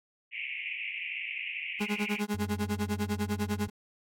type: band-pass noise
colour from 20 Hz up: pink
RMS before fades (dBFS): -37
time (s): 0.31-2.23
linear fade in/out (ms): 50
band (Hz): 2100 to 2800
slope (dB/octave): 96
type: tone with tremolo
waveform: 35% pulse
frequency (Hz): 207.7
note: G#3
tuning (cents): 0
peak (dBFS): -25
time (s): 1.8-3.7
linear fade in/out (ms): 10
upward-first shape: sine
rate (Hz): 10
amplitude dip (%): 100
type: tone with vibrato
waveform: triangle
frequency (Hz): 92.5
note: F#2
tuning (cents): 0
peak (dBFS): -33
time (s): 2.34-3.68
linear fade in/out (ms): 5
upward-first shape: sine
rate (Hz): 3.3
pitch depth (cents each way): 14
effects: AAC 64 kbps